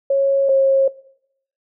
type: tone pair in turn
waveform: sine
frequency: 549 / 540.2 Hz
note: C#5 / C#5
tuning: -17 / -45 cents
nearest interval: unison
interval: 28 cents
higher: first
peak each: -13 / -10 dBFS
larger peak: second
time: 0.1-0.49 / 0.49-0.88 s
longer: neither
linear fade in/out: 5 ms
effects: noise-tail reverb RT60 0.7 s tail -21 dB re dry